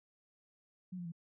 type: tone with pitch steps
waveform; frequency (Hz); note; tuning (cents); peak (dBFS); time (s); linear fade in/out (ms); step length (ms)
sine; 183.3 / 175.22 / 167.51; F#3 / F3 / E3; -16 / +6 / +28; -40; 0.92-1.121; 10; 67
effects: none